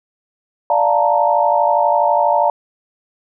sine chord, Bb major seventh, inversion first, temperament equal, 587.3 / 698.5 / 880 / 932.3 Hz, D5 / F5 / A5 / Bb5, 0 / 0 / 0 / 0 cents, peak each -17 dBFS, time 0.7-2.5 s, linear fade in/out 2 ms, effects none

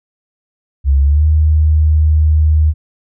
sine tone with pitch glide, 68.8 to 77.23 Hz, C#2 to D#2, -12 to -12 cents, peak -7 dBFS, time 0.84-2.74 s, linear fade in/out 50 ms, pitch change +200 cents, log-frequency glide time 1.01-1.25 s, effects none

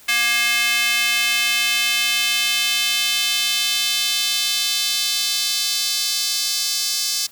square tone with high-pass filter sweep, 236.5 Hz, A#3, 25 cents sharp, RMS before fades -20 dBFS, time 0.08-7.27 s, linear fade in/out 10 ms, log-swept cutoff 2200 to 4900 Hz, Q 2.1, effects white hiss -47 dBFS RMS until 7.31 s

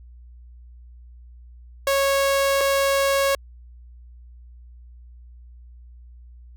sawtooth tone pair in turn, 551 / 551 Hz, C#5 / C#5, -11 / -11 cents, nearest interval unison, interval 0 cents, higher neither, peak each -14 dBFS, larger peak neither, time 1.87-2.61 / 2.61-3.35 s, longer neither, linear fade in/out 2 ms, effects added 60 Hz sine -42 dBFS peak until 6.56 s

